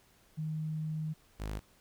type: tone pair in turn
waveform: sine / sawtooth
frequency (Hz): 156 / 52.2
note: D#3 / G#1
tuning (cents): +5 / +10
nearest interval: octave + perfect fifth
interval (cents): 1895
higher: first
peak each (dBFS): -33 / -32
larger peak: second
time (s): 0.37-1.14 / 1.39-1.6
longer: first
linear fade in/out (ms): 20
effects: pink hiss -65 dBFS RMS until 1.8 s